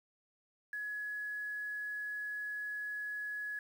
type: tone with quantisation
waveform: sine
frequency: 1688 Hz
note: G#6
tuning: 28 cents sharp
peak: -37 dBFS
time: 0.73-3.59 s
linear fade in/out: 2 ms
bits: 10
effects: none